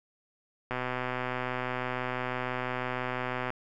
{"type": "click train", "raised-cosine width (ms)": 0.5, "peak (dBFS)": -17, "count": 353, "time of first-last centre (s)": [0.71, 3.504], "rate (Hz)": 126, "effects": []}